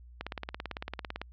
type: click train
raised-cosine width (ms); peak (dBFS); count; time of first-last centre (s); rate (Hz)
0.3; -19; 19; 0.21-1.216; 17.9
effects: added 60 Hz sine -49 dBFS peak until 1.32 s + low-pass 4000 Hz 12 dB/octave